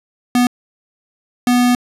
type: tone bursts at uneven times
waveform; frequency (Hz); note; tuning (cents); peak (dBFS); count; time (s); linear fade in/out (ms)
square; 245.7; B3; -9; -11; 2; 0.35-0.47 / 1.47-1.75; 2
effects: resampled to 32000 Hz